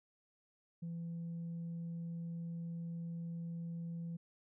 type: tone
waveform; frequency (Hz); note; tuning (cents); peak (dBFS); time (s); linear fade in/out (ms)
sine; 168.3; E3; +36; -38; 0.82-4.17; 10
effects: tanh soft clip ceiling -38 dBFS